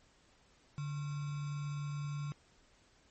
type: tone with sample-and-hold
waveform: sine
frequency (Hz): 145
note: D3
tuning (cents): -22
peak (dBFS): -36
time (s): 0.78-2.32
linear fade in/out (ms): 0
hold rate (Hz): 1225
effects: pink hiss -67 dBFS RMS until 3.1 s + MP3 32 kbps